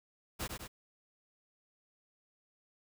pink noise with echo, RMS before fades -38 dBFS, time 0.39-0.48 s, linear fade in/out 20 ms, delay 100 ms, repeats 2, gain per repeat -4 dB, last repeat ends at 0.68 s, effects none

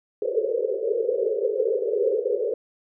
pink band-pass noise, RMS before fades -24 dBFS, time 0.22-2.54 s, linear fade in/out 5 ms, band 400 to 530 Hz, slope 96 dB/octave, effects none

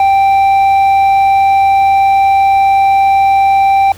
sine tone with tanh clipping, 784 Hz, G5, in tune, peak -7 dBFS, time 0-3.92 s, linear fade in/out 2 ms, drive 6 dB, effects added 85 Hz sine -34 dBFS peak until 3.97 s + pink hiss -37 dBFS RMS until 3.97 s

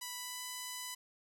5% pulse tone with pitch glide, 988 to 997.7 Hz, B5 to B5, 0 to +17 cents, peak -29 dBFS, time 0.01-0.95 s, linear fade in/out 10 ms, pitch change +17 cents, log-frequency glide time 0.15-0.43 s, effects none

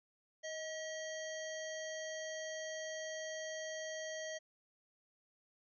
harmonic tone with a mistuned harmonic, 640 Hz, D#5, 49 cents sharp, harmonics 1 / 3 / 5 / 7 / 9 / 10, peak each -43 / -47 / -52 / -57 / -53 / -52 dBFS, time 0.43-4.39 s, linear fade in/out 20 ms, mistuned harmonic 1, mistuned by -29 cents, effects none

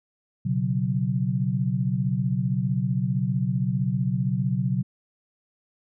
sine chord, B suspended second, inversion none, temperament just, 123.47 / 138.9 / 185.21 Hz, B2 / C#3 / F#3, 0 / +4 / +2 cents, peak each -26 dBFS, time 0.45-4.83 s, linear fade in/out 10 ms, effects none

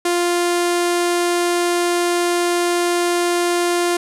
sawtooth tone with low-pass filter, 349.2 Hz, F4, in tune, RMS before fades -18 dBFS, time 0.05-3.97 s, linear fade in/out 5 ms, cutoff 10000 Hz, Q 1.7, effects none

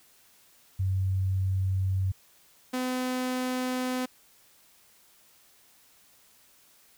sine / sawtooth tone pair in turn, 94.9 / 253.9 Hz, F#2 / B3, +44 / +48 cents, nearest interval octave + perfect fourth, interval 1704 cents, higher second, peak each -24 / -24 dBFS, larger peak neither, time 0.79-2.12 / 2.73-4.06 s, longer neither, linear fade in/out 10 ms, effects white hiss -60 dBFS RMS until 6.97 s

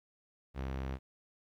sawtooth tone, 66.3 Hz, C2, 23 cents sharp, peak -32 dBFS, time 0.54-0.99 s, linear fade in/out 50 ms, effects low-pass 3000 Hz 12 dB/octave + 12-bit

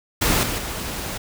pink noise with level steps, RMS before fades -19 / -25 / -29 dBFS, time 0.21-1.18 s, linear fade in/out 10 ms, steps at 0.43 / 0.58 s, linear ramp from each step 2 ms, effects none

